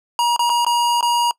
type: tone with dropouts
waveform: square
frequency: 952 Hz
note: A#5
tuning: 36 cents sharp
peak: -15 dBFS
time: 0.19-1.31 s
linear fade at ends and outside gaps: 1 ms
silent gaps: 0.363-0.393 / 0.495-0.499 / 0.648-0.665 / 1.009-1.027 s
effects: noise-tail reverb RT60 0.1 s tail -23 dB re dry + low-pass 12000 Hz 12 dB/octave